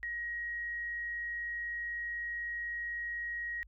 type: tone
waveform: sine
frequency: 1892 Hz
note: A#6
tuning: 25 cents sharp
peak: -35 dBFS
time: 0.03-3.63 s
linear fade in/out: 0 ms
effects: added 50 Hz sine -55 dBFS peak until 3.67 s